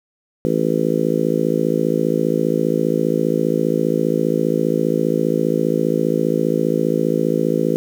harmonic tone, 55 Hz, A1, in tune, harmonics 3 / 4 / 5 / 6 / 7 / 8 / 9, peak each -23 / -23 / -23 / -23 / -23 / -23 / -23 dBFS, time 0.45-7.76 s, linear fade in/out 0 ms, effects 7-bit

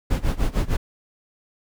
brown noise with tremolo, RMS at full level -18 dBFS, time 0.1-0.77 s, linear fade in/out 10 ms, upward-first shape sine, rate 6.6 Hz, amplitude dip 90%, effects none

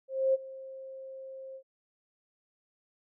sine tone with ADSR envelope, 531 Hz, C5, 25 cents sharp, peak -21 dBFS, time 0.08-1.63 s, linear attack 260 ms, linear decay 26 ms, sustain -20 dB, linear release 74 ms, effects none

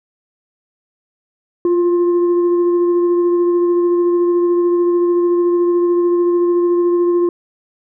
sine tone with frequency modulation, 348.7 Hz, F4, 3 cents flat, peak -11 dBFS, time 1.65-7.29 s, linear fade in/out 2 ms, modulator 711 Hz, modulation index 0.27, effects none

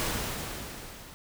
pink noise with level ramp, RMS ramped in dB -29 to -48 dBFS, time 0-1.14 s, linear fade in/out 0 ms, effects none

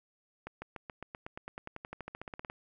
accelerating click train, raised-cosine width 0.5 ms, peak -26 dBFS, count 23, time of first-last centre 0.47-2.499 s, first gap 150 ms, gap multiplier 0.95, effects none

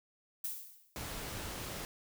violet noise with exponential decay, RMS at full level -36 dBFS, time 0.44-1 s, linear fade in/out 5 ms, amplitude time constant 120 ms
pink noise, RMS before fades -42 dBFS, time 0.96-1.85 s, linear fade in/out 0 ms
effects none

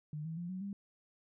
sine tone with pitch steps, 151.1 / 161.94 / 173.57 / 186.03 / 199.38 Hz, D3 / E3 / F3 / F#3 / G3, +50 / -30 / -10 / +10 / +30 cents, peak -38 dBFS, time 0.13-0.73 s, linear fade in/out 2 ms, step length 120 ms, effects none

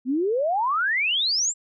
sine exponential sweep, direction up, 241 to 7740 Hz, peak -20 dBFS, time 0.05-1.54 s, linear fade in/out 50 ms, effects none

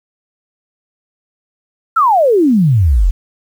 sine exponential sweep, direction down, 1396.9 to 38.12 Hz, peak -7 dBFS, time 1.96-3.11 s, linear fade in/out 10 ms, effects 7-bit

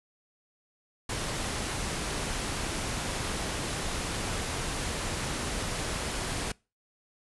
pink low-pass noise, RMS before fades -33 dBFS, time 1.09-6.52 s, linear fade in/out 5 ms, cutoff 11000 Hz, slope 96 dB/octave, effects noise-tail reverb RT60 0.3 s tail -25 dB re dry

